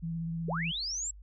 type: tone with vibrato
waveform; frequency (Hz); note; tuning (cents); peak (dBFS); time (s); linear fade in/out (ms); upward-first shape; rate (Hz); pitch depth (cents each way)
sine; 165.3; E3; +5; -32; 0.02-0.72; 20; triangle; 16; 27
type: linear sweep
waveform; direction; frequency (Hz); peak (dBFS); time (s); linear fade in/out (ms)
sine; up; 347.1 to 7760; -32; 0.48-1.11; 5
effects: added 50 Hz sine -47 dBFS peak until 1.22 s